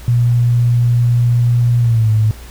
sine tone with pitch glide, 120 to 108.78 Hz, B2 to A2, -49 to -19 cents, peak -9 dBFS, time 0.08-2.31 s, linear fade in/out 0 ms, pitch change -170 cents, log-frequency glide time 1.8-2.1 s, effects added 60 Hz sine -32 dBFS peak until 2.5 s + pink hiss -39 dBFS RMS until 2.5 s

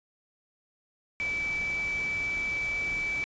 sine tone in noise, 2308 Hz, D7, 31 cents flat, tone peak -28 dBFS, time 1.2-3.24 s, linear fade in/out 0 ms, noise pink, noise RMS -42 dBFS, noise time 1.2-3.24 s, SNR +11 dB, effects resampled to 16000 Hz

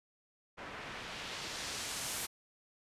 white noise with low-pass filter sweep, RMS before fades -42 dBFS, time 0.57-2.27 s, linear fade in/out 20 ms, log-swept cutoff 1600 to 12000 Hz, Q 0.86, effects resampled to 32000 Hz

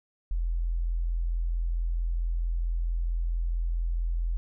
sine tone, 42.25 Hz, E1, 43 cents sharp, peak -25 dBFS, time 0.31-4.37 s, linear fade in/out 0 ms, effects none

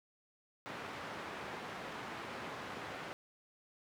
white band-pass noise, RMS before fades -45 dBFS, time 0.66-3.13 s, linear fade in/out 0 ms, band 110 to 1600 Hz, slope 12 dB/octave, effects none

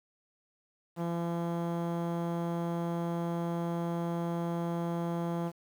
sawtooth tone with low-pass filter, 170 Hz, F3, 46 cents flat, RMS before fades -33 dBFS, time 0.96-5.52 s, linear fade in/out 50 ms, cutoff 940 Hz, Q 1.3, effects 9-bit

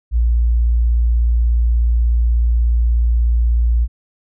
sine tone, 58.27 Hz, A#1, in tune, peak -11 dBFS, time 0.11-3.88 s, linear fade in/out 50 ms, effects none

